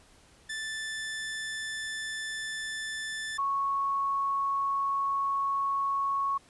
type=tone pair in turn; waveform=sawtooth / sine; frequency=1760 / 1105.2 Hz; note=A6 / C#6; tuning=0 / -6 cents; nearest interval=minor sixth; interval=806 cents; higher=first; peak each=-30 / -26 dBFS; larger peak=second; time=0.49-3.38 / 3.38-6.38 s; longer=second; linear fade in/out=10 ms; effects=pink hiss -59 dBFS RMS until 6.49 s + resampled to 24000 Hz